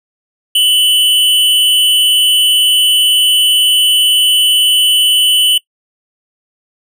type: tone with amplitude modulation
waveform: square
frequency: 2990 Hz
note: F#7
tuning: 17 cents sharp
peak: -5 dBFS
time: 0.55-5.58 s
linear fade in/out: 5 ms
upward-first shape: sine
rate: 218 Hz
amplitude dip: 65%
effects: noise-tail reverb RT60 0.1 s tail -22 dB re dry